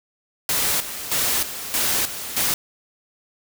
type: noise with tremolo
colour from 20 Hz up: white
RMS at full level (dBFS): -21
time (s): 0.49-2.54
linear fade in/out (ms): 2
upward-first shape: square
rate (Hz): 1.6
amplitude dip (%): 70
effects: none